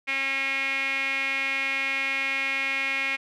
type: tone with band-pass filter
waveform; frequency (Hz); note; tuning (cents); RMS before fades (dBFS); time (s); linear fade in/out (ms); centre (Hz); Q
sawtooth; 271.2; C#4; -38; -27; 0.07-3.17; 20; 2300; 7.9
effects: none